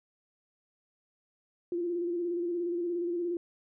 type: tone with vibrato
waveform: sine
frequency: 346.8 Hz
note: F4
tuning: 12 cents flat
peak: -29 dBFS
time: 1.72-3.37 s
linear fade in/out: 2 ms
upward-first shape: square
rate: 17 Hz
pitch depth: 35 cents each way
effects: none